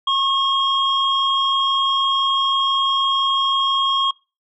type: tone pair together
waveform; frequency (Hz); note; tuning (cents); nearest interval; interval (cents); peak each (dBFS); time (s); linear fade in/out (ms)
sine; 1087 / 3257; C#6 / G#7; -34 / -34; octave + perfect fifth; 1900; -18; 0.07-4.11; 5
effects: noise-tail reverb RT60 0.3 s tail -24 dB re dry + tanh soft clip ceiling -8 dBFS